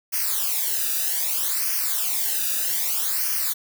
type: noise with flanger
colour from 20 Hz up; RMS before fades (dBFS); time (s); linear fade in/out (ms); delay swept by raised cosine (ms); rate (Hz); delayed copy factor
blue; -24; 0.12-3.54; 20; 0.26 to 0.94; 0.63; -0.85
effects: none